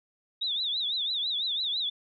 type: tone with vibrato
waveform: sine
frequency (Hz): 3681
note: A#7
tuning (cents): -23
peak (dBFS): -27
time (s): 0.41-1.9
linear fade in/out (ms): 10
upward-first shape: triangle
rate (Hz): 6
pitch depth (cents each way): 180
effects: none